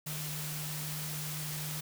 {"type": "tone in noise", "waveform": "sine", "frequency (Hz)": 151.7, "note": "D#3", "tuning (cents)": -44, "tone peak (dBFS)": -39, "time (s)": [0.06, 1.81], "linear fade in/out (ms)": 10, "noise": "white", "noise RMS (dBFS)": -40, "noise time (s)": [0.06, 1.81], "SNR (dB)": -2, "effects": []}